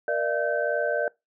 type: tone cluster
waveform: sine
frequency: 469.7 / 597 / 680 / 1540 Hz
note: A#4 / D5 / F5 / G6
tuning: +13 / +28 / -46 / -31 cents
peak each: -29 / -26 / -31 / -29 dBFS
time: 0.08-1.08 s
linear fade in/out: 2 ms
effects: noise-tail reverb RT60 0.2 s tail -23 dB re dry